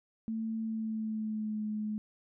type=tone with pitch glide; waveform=sine; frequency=222.9 to 213.1 Hz; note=A3 to G#3; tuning=+23 to +45 cents; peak=-32 dBFS; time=0.28-1.98 s; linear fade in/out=0 ms; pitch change=-78 cents; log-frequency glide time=0.61-1.64 s; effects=none